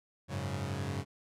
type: chord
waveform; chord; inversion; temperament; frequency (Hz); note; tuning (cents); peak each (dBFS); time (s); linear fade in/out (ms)
sawtooth; F# suspended second; none; equal; 92.5 / 103.83 / 138.59; F#2 / G#2 / C#3; 0 / 0 / 0; -34 / -35 / -34; 0.28-1.05; 50
effects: low-pass 10000 Hz 12 dB/octave